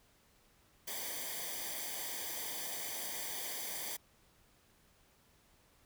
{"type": "noise with comb filter", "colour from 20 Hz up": "white", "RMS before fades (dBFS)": -41, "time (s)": [0.87, 3.97], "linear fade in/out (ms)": 10, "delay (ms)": 0.74, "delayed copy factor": -0.8, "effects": ["pink hiss -68 dBFS RMS until 5.85 s"]}